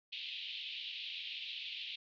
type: band-pass noise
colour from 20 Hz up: pink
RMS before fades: -44 dBFS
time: 0.12-1.96 s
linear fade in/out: 10 ms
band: 2600 to 3900 Hz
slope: 48 dB/octave
effects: none